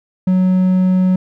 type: tone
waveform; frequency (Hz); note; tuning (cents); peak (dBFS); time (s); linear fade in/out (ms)
triangle; 185; F#3; 0; -8; 0.27-1.16; 5
effects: none